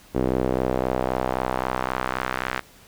sawtooth tone with band-pass filter sweep, 63.8 Hz, C2, 43 cents flat, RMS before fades -25 dBFS, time 0.14-2.61 s, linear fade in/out 20 ms, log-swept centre 370 to 1700 Hz, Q 1.4, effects pink hiss -51 dBFS RMS until 2.87 s

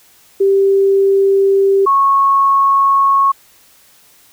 sine tone pair in turn, 392 / 1099.5 Hz, G4 / C#6, 0 / -14 cents, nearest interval octave + tritone, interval 1786 cents, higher second, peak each -8 dBFS, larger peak neither, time 0.4-1.86 / 1.86-3.32 s, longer neither, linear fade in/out 10 ms, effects white hiss -48 dBFS RMS until 4.32 s

